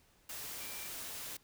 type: tone in noise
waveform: sine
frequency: 2349 Hz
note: D7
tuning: in tune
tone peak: -52 dBFS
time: 0.6-0.88 s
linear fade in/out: 5 ms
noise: white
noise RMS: -44 dBFS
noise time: 0.29-1.37 s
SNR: -11 dB
effects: pink hiss -68 dBFS RMS until 1.43 s